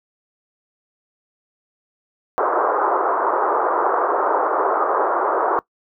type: band-pass noise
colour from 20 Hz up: white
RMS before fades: -19 dBFS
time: 2.38-5.59 s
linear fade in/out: 0 ms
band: 350 to 1300 Hz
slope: 48 dB/octave
effects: noise-tail reverb RT60 0.1 s tail -21 dB re dry